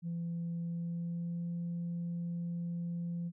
sine tone with pitch glide, 169.4 to 171.57 Hz, E3 to F3, +48 to -30 cents, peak -33 dBFS, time 0.02-3.32 s, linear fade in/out 50 ms, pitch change +22 cents, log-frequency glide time 0.6-1.5 s, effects tanh soft clip ceiling -32 dBFS

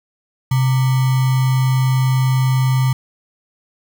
sine tone with sample-and-hold, 130 Hz, C3, 11 cents flat, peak -12 dBFS, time 0.51-2.93 s, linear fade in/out 5 ms, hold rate 1050 Hz, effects none

